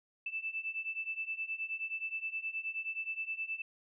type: beating tone pair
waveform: sine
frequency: 2637 / 2646.5 Hz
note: E7 / E7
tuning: 0 / +6 cents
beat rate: 9.5 Hz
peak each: -40 / -38 dBFS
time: 0.26-3.62 s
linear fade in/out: 5 ms
effects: none